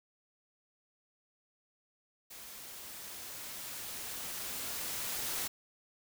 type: noise with level ramp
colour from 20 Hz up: white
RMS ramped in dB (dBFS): -49 to -36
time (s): 2.3-5.48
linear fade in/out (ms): 10
effects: none